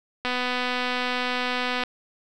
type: click train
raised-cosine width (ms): 0.3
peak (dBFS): -11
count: 396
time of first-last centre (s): 0.25-1.836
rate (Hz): 249
effects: none